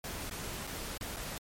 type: noise with dropouts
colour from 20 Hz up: pink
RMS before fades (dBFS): -40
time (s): 0.04-1.38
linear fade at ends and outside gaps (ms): 2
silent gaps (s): 0.297-0.31 / 0.67-0.673 / 0.976-1.009 / 1.162-1.167
effects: MP3 64 kbps